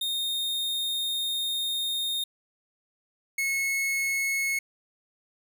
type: tone pair in turn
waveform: 45% pulse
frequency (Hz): 3685 / 2186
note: A#7 / C#7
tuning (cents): -21 / -25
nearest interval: major sixth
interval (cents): 904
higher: first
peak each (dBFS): -27 / -25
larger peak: second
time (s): 0.01-2.24 / 3.38-4.59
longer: first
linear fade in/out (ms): 5
effects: none